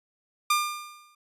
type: tone with exponential decay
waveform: sawtooth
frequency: 1200 Hz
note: D6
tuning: 37 cents sharp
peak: -15 dBFS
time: 0.5-1.15 s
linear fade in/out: 5 ms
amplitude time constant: 140 ms
effects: resampled to 32000 Hz